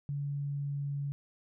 sine tone with pitch glide, 142.6 to 141.7 Hz, C#3 to C#3, +49 to +38 cents, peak -32 dBFS, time 0.09-1.12 s, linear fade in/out 0 ms, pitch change -11 cents, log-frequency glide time 0.19-0.96 s, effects none

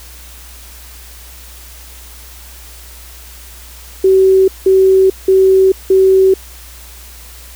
sine tone bursts, 381.1 Hz, G4, 49 cents flat, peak -5 dBFS, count 4, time 4.04-6.34 s, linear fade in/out 5 ms, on 440 ms, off 180 ms, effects added 60 Hz sine -35 dBFS peak until 7.55 s + white hiss -37 dBFS RMS until 7.55 s

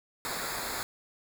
pink noise with comb filter, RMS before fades -35 dBFS, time 0.25-0.83 s, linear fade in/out 0 ms, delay 0.34 ms, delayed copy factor -0.8, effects none

